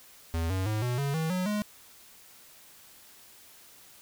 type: tone with pitch steps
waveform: square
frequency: 82.5 / 94.22 / 107.61 / 122.9 / 140.36 / 160.3 / 183.08 / 209.1 Hz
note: E2 / F#2 / A2 / B2 / C#3 / E3 / F#3 / G#3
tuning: +2 / +32 / -38 / -8 / +22 / -48 / -18 / +12 cents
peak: -28 dBFS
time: 0.34-1.62 s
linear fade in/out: 0 ms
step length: 160 ms
effects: white hiss -54 dBFS RMS until 4.01 s